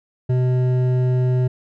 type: tone with hard clipping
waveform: triangle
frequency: 126.6 Hz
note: B2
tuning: 43 cents sharp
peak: -17 dBFS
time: 0.29-1.48 s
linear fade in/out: 10 ms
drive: 13 dB
effects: none